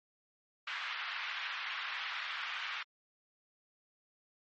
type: band-pass noise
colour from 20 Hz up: pink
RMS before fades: -40 dBFS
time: 0.67-2.83 s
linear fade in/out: 5 ms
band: 1200 to 3400 Hz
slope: 24 dB/octave
effects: MP3 32 kbps